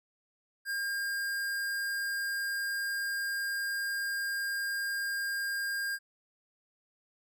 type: tone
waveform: square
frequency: 1609 Hz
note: G6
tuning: 45 cents sharp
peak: -32 dBFS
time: 0.65-5.99 s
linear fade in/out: 50 ms
effects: none